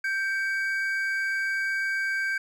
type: tone pair together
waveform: triangle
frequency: 1568 / 2263 Hz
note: G6 / C#7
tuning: 0 / +35 cents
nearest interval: tritone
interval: 635 cents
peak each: -24 / -31 dBFS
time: 0.04-2.38 s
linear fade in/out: 5 ms
effects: none